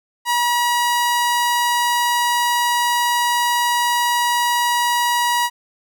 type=tone; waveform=sawtooth; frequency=962 Hz; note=B5; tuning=46 cents flat; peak=-12 dBFS; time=0.25-5.5 s; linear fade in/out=50 ms; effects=none